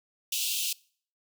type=high-pass noise; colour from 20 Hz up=pink; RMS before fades=-30 dBFS; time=0.32-0.73 s; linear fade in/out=5 ms; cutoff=2600 Hz; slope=96 dB/octave; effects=noise-tail reverb RT60 0.5 s tail -24 dB re dry